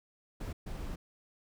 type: noise bursts at uneven times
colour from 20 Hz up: brown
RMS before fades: -39 dBFS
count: 2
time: 0.4-0.53 / 0.66-0.96 s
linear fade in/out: 10 ms
effects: none